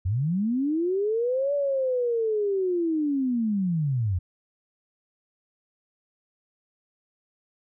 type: linear two-way sweep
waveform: sine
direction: up then down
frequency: 83.7 to 578 to 83.7 Hz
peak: -22 dBFS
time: 0.05-4.19 s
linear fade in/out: 10 ms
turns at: 1.54 s
effects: none